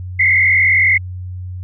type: tone with frequency modulation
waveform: sine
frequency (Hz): 2093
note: C7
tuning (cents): 0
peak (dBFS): -9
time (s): 0.19-0.98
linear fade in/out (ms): 10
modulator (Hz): 40.8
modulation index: 2.3
effects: added 91 Hz sine -24 dBFS peak until 1.63 s